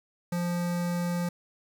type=tone with notch filter; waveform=square; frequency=174.61 Hz; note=F3; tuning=in tune; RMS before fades=-29 dBFS; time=0.32-1.29 s; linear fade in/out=5 ms; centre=3100 Hz; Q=1.8; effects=9-bit